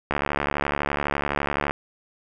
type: click train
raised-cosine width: 0.5 ms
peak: -8 dBFS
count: 116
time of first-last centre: 0.11-1.709 s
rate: 71.9 Hz
effects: none